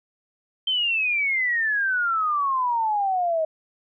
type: exponential sweep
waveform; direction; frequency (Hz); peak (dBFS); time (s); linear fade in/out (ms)
sine; down; 3136 to 625; -20; 0.67-3.45; 5
effects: none